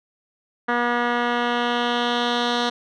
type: tone with low-pass filter sweep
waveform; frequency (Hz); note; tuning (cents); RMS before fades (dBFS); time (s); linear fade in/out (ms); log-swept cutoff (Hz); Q
10% pulse; 240.5; B3; -46; -22; 0.68-2.7; 10; 1900 to 4200; 2.4
effects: none